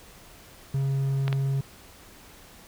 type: tone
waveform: triangle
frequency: 136.4 Hz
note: C#3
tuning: 28 cents flat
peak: -21 dBFS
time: 0.74-1.61 s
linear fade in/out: 5 ms
type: clicks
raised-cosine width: 0.3 ms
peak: -15 dBFS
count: 2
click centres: 1.28 / 1.328 s
effects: pink hiss -50 dBFS RMS until 2.67 s